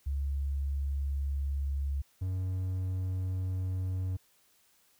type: tone pair in turn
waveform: sine / triangle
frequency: 69.7 / 92.79 Hz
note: C#2 / F#2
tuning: +10 / +5 cents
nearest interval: perfect fourth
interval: 495 cents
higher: second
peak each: -29 / -28 dBFS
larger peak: second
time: 0.06-2.02 / 2.21-4.17 s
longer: neither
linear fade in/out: 10 ms
effects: white hiss -67 dBFS RMS until 4.99 s